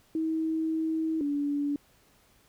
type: tone pair in turn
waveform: sine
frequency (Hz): 320 / 287.6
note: D#4 / D4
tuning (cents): +49 / -36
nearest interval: major second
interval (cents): 185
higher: first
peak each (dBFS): -26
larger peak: neither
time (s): 0.15-1.21 / 1.21-1.76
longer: first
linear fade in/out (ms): 2
effects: pink hiss -63 dBFS RMS until 2.48 s